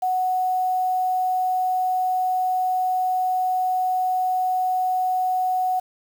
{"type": "tone with quantisation", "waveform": "sine", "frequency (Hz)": 740, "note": "F#5", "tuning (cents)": 0, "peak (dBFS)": -19, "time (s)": [0.02, 5.8], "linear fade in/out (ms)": 10, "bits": 7, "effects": []}